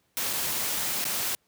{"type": "noise with dropouts", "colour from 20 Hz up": "white", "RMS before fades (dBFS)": -29, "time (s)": [0.17, 1.35], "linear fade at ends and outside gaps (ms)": 0, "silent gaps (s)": [[0.33, 0.334], [1.042, 1.052]], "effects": ["pink hiss -70 dBFS RMS until 1.47 s", "high-pass 80 Hz 12 dB/octave"]}